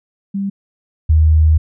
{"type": "tone pair in turn", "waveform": "sine", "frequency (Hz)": [197.5, 78.38], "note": ["G3", "D#2"], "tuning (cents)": [13, 13], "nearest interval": "octave + major third", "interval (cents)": 1600, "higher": "first", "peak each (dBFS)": [-17, -7], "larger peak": "second", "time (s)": [[0.34, 0.5], [1.09, 1.58]], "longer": "second", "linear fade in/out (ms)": 10, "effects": []}